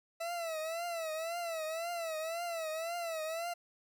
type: tone with vibrato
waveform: 40% pulse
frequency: 659.3 Hz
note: E5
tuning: in tune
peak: -35 dBFS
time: 0.2-3.54 s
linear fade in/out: 10 ms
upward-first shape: triangle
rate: 1.9 Hz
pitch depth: 110 cents each way
effects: none